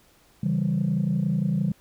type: chord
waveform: sine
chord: C# diminished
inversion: none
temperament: equal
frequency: 138.59 / 164.81 / 196 Hz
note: C#3 / E3 / G3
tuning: 0 / 0 / 0 cents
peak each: -26 / -24 / -24 dBFS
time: 0.43-1.72 s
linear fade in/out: 5 ms
effects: tanh soft clip ceiling -16 dBFS + pink hiss -59 dBFS RMS until 1.8 s